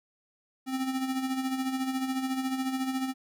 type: tone with tremolo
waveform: square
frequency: 262.4 Hz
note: C4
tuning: 5 cents sharp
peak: -27 dBFS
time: 0.66-3.14 s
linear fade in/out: 50 ms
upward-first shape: sine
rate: 14 Hz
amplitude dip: 55%
effects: none